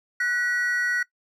triangle tone pair together, 1480 / 1923.2 Hz, F#6 / B6, 0 / -46 cents, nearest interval perfect fourth, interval 454 cents, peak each -23 dBFS, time 0.2-1.03 s, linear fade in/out 5 ms, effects noise-tail reverb RT60 0.1 s tail -21 dB re dry

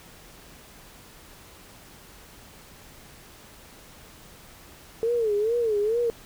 sine tone with vibrato, 442.9 Hz, A4, 11 cents sharp, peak -21 dBFS, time 5.03-6.1 s, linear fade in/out 0 ms, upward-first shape sine, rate 2.3 Hz, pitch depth 140 cents each way, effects pink hiss -49 dBFS RMS until 6.25 s

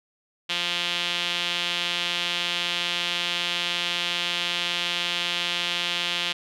sawtooth tone with band-pass filter, 174.61 Hz, F3, in tune, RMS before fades -27 dBFS, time 0.49-6.33 s, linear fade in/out 10 ms, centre 3200 Hz, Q 3.2, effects none

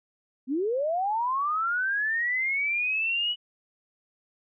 sine linear sweep, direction up, 241.6 to 2960 Hz, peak -24 dBFS, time 0.47-3.36 s, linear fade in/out 50 ms, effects none

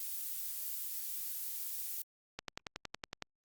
violet noise, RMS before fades -40 dBFS, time 0-2.02 s, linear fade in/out 2 ms
click train, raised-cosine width 0.2 ms, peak -22 dBFS, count 10, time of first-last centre 2.39-3.223 s, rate 10.8 Hz
effects Opus 48 kbps

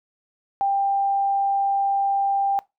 sine tone, 792 Hz, G5, 18 cents sharp, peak -18 dBFS, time 0.61-2.59 s, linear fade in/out 0 ms, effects noise-tail reverb RT60 0.2 s tail -21 dB re dry

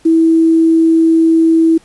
sine tone with quantisation, 326 Hz, E4, 19 cents flat, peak -6 dBFS, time 0.05-1.78 s, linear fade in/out 10 ms, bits 6, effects pink hiss -48 dBFS RMS until 1.84 s + resampled to 24000 Hz

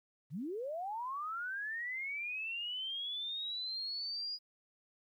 sine linear sweep, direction up, 118.5 to 4916 Hz, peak -37 dBFS, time 0.3-4.39 s, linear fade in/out 50 ms, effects 12-bit

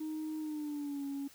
sine tone with pitch glide, 311.1 to 278.8 Hz, D#4 to C#4, 0 to +10 cents, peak -34 dBFS, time 0-1.28 s, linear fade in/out 10 ms, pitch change -190 cents, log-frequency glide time 0.39-1.05 s, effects tanh soft clip ceiling -34 dBFS + white hiss -59 dBFS RMS until 1.34 s

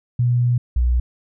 sine tone pair in turn, 121.9 / 60.95 Hz, B2 / B1, -22 / -22 cents, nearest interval octave, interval 1200 cents, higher first, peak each -14 dBFS, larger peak neither, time 0.19-0.58 / 0.76-1 s, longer first, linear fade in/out 5 ms, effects none

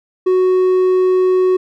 sine tone with hard clipping, 370 Hz, F#4, in tune, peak -11 dBFS, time 0.26-1.57 s, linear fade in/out 10 ms, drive 3 dB, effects none

